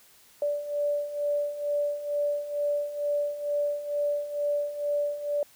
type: beating tone pair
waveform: sine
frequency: 581 / 583.2 Hz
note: D5 / D5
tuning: -19 / -12 cents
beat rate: 2.2 Hz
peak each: -32 / -27 dBFS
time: 0.42-5.43 s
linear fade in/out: 2 ms
effects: white hiss -57 dBFS RMS until 5.55 s